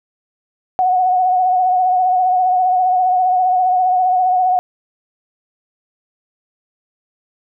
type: tone with vibrato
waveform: sine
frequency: 736 Hz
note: F#5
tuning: 9 cents flat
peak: -11 dBFS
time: 0.79-4.59 s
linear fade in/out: 0 ms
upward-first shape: sine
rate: 15 Hz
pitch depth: 37 cents each way
effects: none